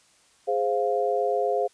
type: chord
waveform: sine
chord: F minor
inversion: first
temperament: equal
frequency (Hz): 415.3 / 523.3 / 698.5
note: Ab4 / C5 / F5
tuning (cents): 0 / 0 / 0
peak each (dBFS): -26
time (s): 0.47-1.68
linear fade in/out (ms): 20
effects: white hiss -60 dBFS RMS until 1.73 s + resampled to 22050 Hz